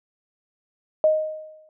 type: tone with exponential decay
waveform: sine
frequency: 622.3 Hz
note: D#5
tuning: in tune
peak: -12 dBFS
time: 1.04-1.69 s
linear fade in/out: 1 ms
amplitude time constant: 140 ms
effects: none